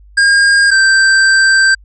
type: tone pair in turn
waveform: square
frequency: 1616 / 1565.5 Hz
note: G#6 / G6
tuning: -48 / -3 cents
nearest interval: minor second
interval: 55 cents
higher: first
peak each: -7 dBFS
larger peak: neither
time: 0.17-0.71 / 0.71-1.75 s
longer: second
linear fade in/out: 10 ms
effects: added 50 Hz sine -38 dBFS peak until 1.84 s + resampled to 22050 Hz